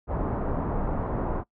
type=low-pass noise; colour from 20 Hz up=pink; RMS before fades=-28 dBFS; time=0.07-1.44 s; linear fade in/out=50 ms; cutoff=1100 Hz; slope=24 dB/octave; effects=noise-tail reverb RT60 0.1 s tail -21 dB re dry